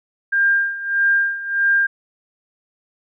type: tone with tremolo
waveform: sine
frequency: 1600 Hz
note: G6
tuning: 35 cents sharp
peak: -12 dBFS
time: 0.32-1.87 s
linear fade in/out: 10 ms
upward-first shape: sine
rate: 1.6 Hz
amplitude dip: 80%
effects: none